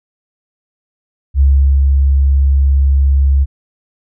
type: tone with ADSR envelope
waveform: sine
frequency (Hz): 68.7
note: C#2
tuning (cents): -15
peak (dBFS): -5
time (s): 1.34-3.46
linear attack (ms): 64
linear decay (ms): 390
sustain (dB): -2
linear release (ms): 34
effects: none